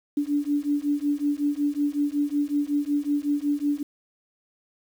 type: beating tone pair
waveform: sine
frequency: 287.5 / 292.9 Hz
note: D4 / D4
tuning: -37 / -5 cents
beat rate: 5.4 Hz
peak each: -25 dBFS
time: 0.17-3.83 s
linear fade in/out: 5 ms
effects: 8-bit